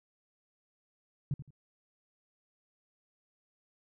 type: tone with echo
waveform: sine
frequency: 140.1 Hz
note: C#3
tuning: 19 cents sharp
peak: -28 dBFS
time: 1.31-1.34 s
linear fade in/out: 2 ms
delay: 83 ms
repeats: 2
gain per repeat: -12 dB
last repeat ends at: 1.506 s
effects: none